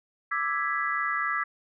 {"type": "chord", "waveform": "sine", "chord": "E dominant seventh", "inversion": "third", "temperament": "equal", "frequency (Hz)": [1174.7, 1318.5, 1661.2, 1975.5], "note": ["D6", "E6", "G#6", "B6"], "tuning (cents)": [0, 0, 0, 0], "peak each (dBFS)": -31, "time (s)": [0.31, 1.44], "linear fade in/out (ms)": 10, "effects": []}